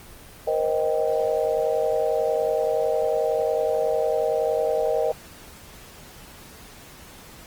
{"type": "chord", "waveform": "sine", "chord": "C minor seventh", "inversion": "third", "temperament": "equal with one note detuned", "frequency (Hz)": [472.4, 523.3, 622.3, 784], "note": ["Bb4", "C5", "Eb5", "G5"], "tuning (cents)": [23, 0, 0, 0], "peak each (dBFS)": [-24, -27, -24, -30], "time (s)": [0.47, 5.12], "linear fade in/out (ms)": 5, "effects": ["pink hiss -45 dBFS RMS until 7.46 s", "Opus 24 kbps"]}